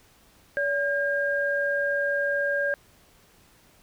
sine tone pair together, 570 / 1612.2 Hz, C#5 / G6, +48 / +48 cents, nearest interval octave + tritone, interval 1800 cents, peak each -26 / -25 dBFS, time 0.57-2.74 s, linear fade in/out 0 ms, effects pink hiss -58 dBFS RMS until 3.82 s

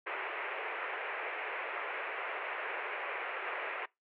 white band-pass noise, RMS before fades -39 dBFS, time 0.06-3.86 s, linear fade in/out 10 ms, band 380 to 2500 Hz, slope 48 dB/octave, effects noise-tail reverb RT60 0.2 s tail -23 dB re dry

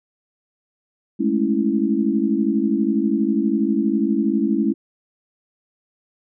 sine chord, A major seventh, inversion third, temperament equal, 207.7 / 220 / 277.2 / 329.6 Hz, G#3 / A3 / C#4 / E4, 0 / 0 / 0 / 0 cents, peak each -22 dBFS, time 1.19-4.74 s, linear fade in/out 20 ms, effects none

